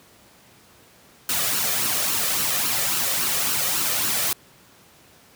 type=noise with flanger; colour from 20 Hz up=white; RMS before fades=-23 dBFS; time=1.29-4.33 s; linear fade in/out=2 ms; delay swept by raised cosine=0.7 to 1.7 ms; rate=3.6 Hz; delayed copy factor=+0.5; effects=pink hiss -52 dBFS RMS until 5.35 s + high-pass 100 Hz 12 dB/octave